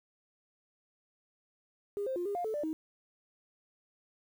sine tone with pitch steps, 406.2 / 525 / 352.7 / 405.1 / 705 / 437.2 / 590 / 315.4 Hz, G#4 / C5 / F4 / G#4 / F5 / A4 / D5 / D#4, -38 / +6 / +17 / -43 / +16 / -11 / +8 / +24 cents, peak -31 dBFS, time 1.97-2.73 s, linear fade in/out 0 ms, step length 95 ms, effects tanh soft clip ceiling -27 dBFS + 10-bit

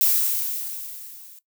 violet noise with level ramp, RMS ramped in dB -17 to -46 dBFS, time 0.01-1.39 s, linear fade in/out 0 ms, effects noise-tail reverb RT60 0.1 s tail -17 dB re dry

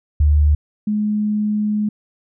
sine tone pair in turn, 74.3 / 210.6 Hz, D2 / G#3, +21 / +24 cents, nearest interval octave + tritone, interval 1803 cents, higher second, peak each -10 / -16 dBFS, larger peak first, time 0.2-0.55 / 0.87-1.89 s, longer second, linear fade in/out 5 ms, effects none

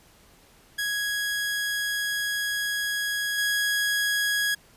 sawtooth tone with level steps, 1661.2 Hz, G#6, in tune, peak -22 / -19 dBFS, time 0.78-4.55 s, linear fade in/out 10 ms, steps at 3.38 s, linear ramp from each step 2 ms, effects pink hiss -56 dBFS RMS until 4.76 s + resampled to 32000 Hz

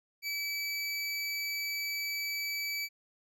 25% pulse tone, 2300 Hz, D7, 37 cents flat, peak -29 dBFS, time 0.22-2.89 s, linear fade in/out 50 ms, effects none

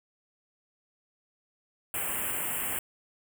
white band-stop noise, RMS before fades -32 dBFS, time 1.94-2.79 s, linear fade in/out 2 ms, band 3100 to 7600 Hz, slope 96 dB/octave, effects none

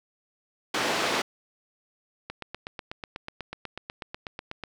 pink band-pass noise, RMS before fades -27 dBFS, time 0.74-1.22 s, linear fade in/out 5 ms, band 350 to 4900 Hz, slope 12 dB/octave
click train, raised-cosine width 0.3 ms, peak -19 dBFS, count 20, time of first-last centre 2.3-4.637 s, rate 8.13 Hz
effects none

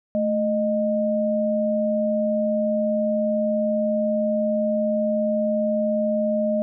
sine tone pair together, 218.7 / 615.7 Hz, A3 / D#5, -10 / -18 cents, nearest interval octave + tritone, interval 1792 cents, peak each -23 / -21 dBFS, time 0.15-6.62 s, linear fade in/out 0 ms, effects none

